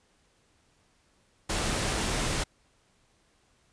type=noise; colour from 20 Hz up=pink; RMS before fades=-29 dBFS; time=1.49-2.44 s; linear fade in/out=10 ms; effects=pink hiss -67 dBFS RMS until 3.72 s + resampled to 22050 Hz